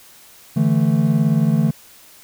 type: chord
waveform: triangle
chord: D suspended second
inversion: none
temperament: just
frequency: 146.83 / 165.19 / 220.2 Hz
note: D3 / E3 / A3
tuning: 0 / +4 / +2 cents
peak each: -16 dBFS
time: 0.56-1.71 s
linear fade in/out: 10 ms
effects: white hiss -46 dBFS RMS until 2.23 s